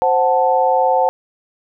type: chord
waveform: sine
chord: F# diminished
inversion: second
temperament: equal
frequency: 523.3 / 740 / 880 Hz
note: C5 / F#5 / A5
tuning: 0 / 0 / 0 cents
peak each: -16 dBFS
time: 0.02-1.09 s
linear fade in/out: 0 ms
effects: none